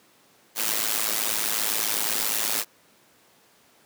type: noise with amplitude modulation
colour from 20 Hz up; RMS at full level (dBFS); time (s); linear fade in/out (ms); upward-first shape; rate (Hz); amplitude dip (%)
white; -22; 0.55-2.65; 50; sine; 108; 85
effects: pink hiss -58 dBFS RMS until 3.85 s + high-pass 200 Hz 12 dB/octave